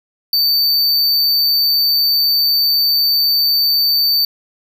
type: tone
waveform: square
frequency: 4574 Hz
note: D8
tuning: 47 cents flat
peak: -12 dBFS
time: 0.33-4.25 s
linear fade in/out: 2 ms
effects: none